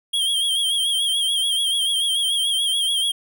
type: tone with vibrato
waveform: square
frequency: 3234 Hz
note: G#7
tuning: 47 cents flat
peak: -19 dBFS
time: 0.13-3.12 s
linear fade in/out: 10 ms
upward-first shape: sine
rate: 6.9 Hz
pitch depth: 61 cents each way
effects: none